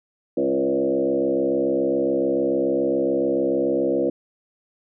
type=tone with frequency modulation; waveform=sine; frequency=415.3 Hz; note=G#4; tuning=in tune; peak=-18 dBFS; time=0.37-4.1 s; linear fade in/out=5 ms; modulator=67 Hz; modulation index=2.4; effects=none